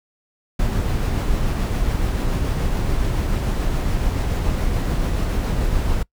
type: noise with tremolo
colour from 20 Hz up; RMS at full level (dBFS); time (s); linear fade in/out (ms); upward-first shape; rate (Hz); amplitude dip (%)
brown; -19; 0.59-6.03; 5; triangle; 7; 25
effects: noise-tail reverb RT60 0.1 s tail -24 dB re dry